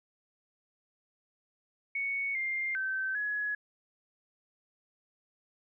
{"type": "tone with pitch steps", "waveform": "sine", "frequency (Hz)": [2221, 2108, 1545, 1684], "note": ["C#7", "C7", "G6", "G#6"], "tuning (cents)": [3, 12, -26, 24], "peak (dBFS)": -30, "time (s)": [1.95, 3.55], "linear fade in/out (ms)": 5, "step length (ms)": 400, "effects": []}